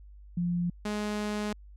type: tone pair in turn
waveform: sine / sawtooth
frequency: 174.61 / 209.5 Hz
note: F3 / G#3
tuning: 0 / +15 cents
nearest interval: minor third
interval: 315 cents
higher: second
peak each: -26 dBFS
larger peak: neither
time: 0.37-0.7 / 0.85-1.53 s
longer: second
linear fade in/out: 5 ms
effects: added 50 Hz sine -47 dBFS peak until 1.76 s + low-pass 9000 Hz 12 dB/octave